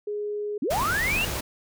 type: tone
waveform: sine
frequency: 415.9 Hz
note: G#4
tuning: 2 cents sharp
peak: -27 dBFS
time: 0.07-0.58 s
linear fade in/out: 5 ms
type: linear sweep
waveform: sine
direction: up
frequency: 219.4 to 2863 Hz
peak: -23 dBFS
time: 0.62-1.25 s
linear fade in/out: 5 ms
type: noise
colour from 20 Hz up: pink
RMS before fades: -30 dBFS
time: 0.7-1.41 s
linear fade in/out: 10 ms
effects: none